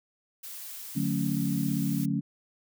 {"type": "noise", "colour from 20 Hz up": "blue", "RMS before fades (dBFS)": -41, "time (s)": [0.43, 2.06], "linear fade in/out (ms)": 10}
{"type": "chord", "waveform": "sine", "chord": "D major seventh", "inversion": "none", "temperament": "equal with one note detuned", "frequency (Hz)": [146.83, 182.03, 220, 277.2], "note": ["D3", "F#3", "A3", "C#4"], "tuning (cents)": [0, -28, 0, 0], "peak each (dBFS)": -31, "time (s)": [0.95, 2.21], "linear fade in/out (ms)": 20}
{"effects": []}